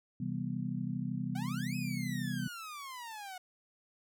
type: chord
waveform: sine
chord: C major seventh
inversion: none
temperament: just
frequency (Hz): 130.81 / 163.52 / 196.22 / 245.3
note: C3 / E3 / G3 / B3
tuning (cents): 0 / -14 / +2 / -12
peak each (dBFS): -39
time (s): 0.2-2.48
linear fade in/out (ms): 5
type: exponential two-way sweep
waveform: sawtooth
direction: up then down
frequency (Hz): 724 to 2582 to 724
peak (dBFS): -39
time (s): 1.35-3.38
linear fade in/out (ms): 5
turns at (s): 1.76
effects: none